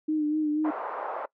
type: tone with vibrato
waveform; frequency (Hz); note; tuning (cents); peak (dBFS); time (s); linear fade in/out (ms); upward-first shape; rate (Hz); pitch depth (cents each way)
sine; 304.4; D#4; -38; -23; 0.08-0.71; 10; sine; 4.1; 37
type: band-pass noise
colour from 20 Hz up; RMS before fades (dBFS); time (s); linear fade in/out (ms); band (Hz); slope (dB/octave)
white; -34; 0.64-1.26; 10; 490 to 1100; 24
effects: noise-tail reverb RT60 0.1 s tail -21 dB re dry